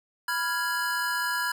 square chord, F diminished, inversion second, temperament equal, 987.8 / 1396.9 / 1661.2 Hz, Cb6 / F6 / Ab6, 0 / 0 / 0 cents, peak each -32 / -32 / -30 dBFS, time 0.28-1.52 s, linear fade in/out 5 ms, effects none

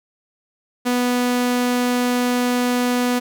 sawtooth tone, 246.3 Hz, B3, 5 cents flat, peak -13 dBFS, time 0.85-3.2 s, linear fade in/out 20 ms, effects none

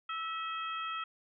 harmonic tone with a mistuned harmonic, 644 Hz, E5, 41 cents flat, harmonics 2 / 3 / 4 / 5, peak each -36 / -47 / -44 / -44 dBFS, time 0.09-1.04 s, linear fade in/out 5 ms, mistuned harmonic 2, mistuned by +34 cents, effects none

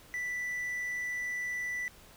triangle tone with quantisation, 1975.5 Hz, B6, in tune, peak -31 dBFS, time 0.14-1.88 s, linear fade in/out 0 ms, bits 10, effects pink hiss -56 dBFS RMS until 2.16 s

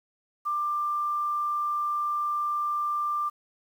sine tone with quantisation, 1187 Hz, D6, 18 cents sharp, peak -25 dBFS, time 0.45-3.3 s, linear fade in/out 20 ms, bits 9, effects none

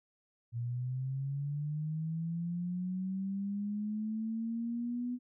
sine linear sweep, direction up, 116.54 to 248.2 Hz, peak -33 dBFS, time 0.52-5.19 s, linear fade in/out 50 ms, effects none

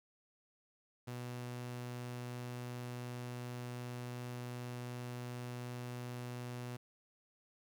sawtooth tone, 122.7 Hz, B2, 11 cents flat, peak -38 dBFS, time 1.07-6.77 s, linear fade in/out 10 ms, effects 11-bit

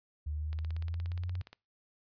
sine linear sweep, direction up, 73.9 to 91.2 Hz, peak -33 dBFS, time 0.26-1.42 s, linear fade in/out 10 ms
click train, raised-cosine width 0.2 ms, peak -31 dBFS, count 18, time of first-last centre 0.53-1.53 s, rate 17 Hz
effects noise-tail reverb RT60 0.3 s tail -25 dB re dry + resampled to 11025 Hz

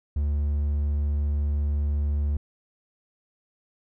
triangle tone, 72.9 Hz, D2, 12 cents flat, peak -20 dBFS, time 0.16-2.37 s, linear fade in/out 5 ms, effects none

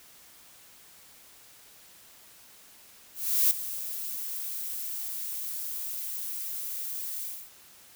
violet noise with ADSR envelope, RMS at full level -21 dBFS, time 3.14-7.51 s, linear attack 370 ms, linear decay 3 ms, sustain -14 dB, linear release 280 ms, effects white hiss -54 dBFS RMS until 7.95 s

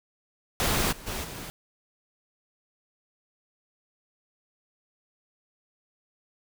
pink noise with level steps, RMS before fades -25 / -45 / -33 / -39 dBFS, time 0.6-1.5 s, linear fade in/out 0 ms, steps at 0.91 / 1.06 / 1.23 s, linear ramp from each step 20 ms, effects none

